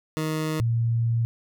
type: tone pair in turn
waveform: 20% pulse / sine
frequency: 156.5 / 115.93 Hz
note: D#3 / A#2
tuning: +10 / -9 cents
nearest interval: perfect fourth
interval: 519 cents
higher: first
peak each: -20 / -20 dBFS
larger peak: neither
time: 0.17-0.6 / 0.6-1.25 s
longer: second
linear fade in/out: 0 ms
effects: none